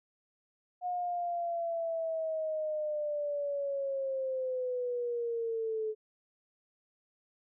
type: linear sweep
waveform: sine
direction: down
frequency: 723 to 430 Hz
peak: -31 dBFS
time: 0.81-5.95 s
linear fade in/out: 50 ms
effects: none